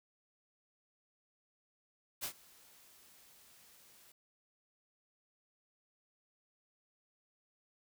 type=noise with ADSR envelope; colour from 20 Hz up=white; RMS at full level=-38 dBFS; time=2.21-4.12 s; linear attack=30 ms; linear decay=85 ms; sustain=-24 dB; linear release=4 ms; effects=none